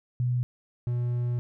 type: tone pair in turn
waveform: sine / triangle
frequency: 123.6 / 121.34 Hz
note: B2 / B2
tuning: +2 / -30 cents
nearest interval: unison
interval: 32 cents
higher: first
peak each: -23 / -23 dBFS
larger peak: neither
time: 0.2-0.43 / 0.87-1.39 s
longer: second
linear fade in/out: 0 ms
effects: none